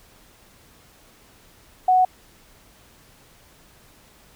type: tone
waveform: sine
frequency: 740 Hz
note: F#5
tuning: in tune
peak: -13 dBFS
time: 1.88-2.05 s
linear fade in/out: 5 ms
effects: pink hiss -53 dBFS RMS until 4.35 s